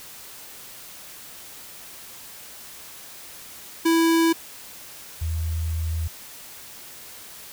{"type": "tone pair in turn", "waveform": ["square", "sine"], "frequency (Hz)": [329.6, 81.15], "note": ["E4", "E2"], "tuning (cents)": [0, -27], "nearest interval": "2 octaves", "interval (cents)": 2427, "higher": "first", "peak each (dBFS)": [-17, -23], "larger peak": "first", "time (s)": [[3.85, 4.33], [5.21, 6.08]], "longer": "second", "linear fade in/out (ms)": 10, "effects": ["white hiss -42 dBFS RMS until 7.52 s"]}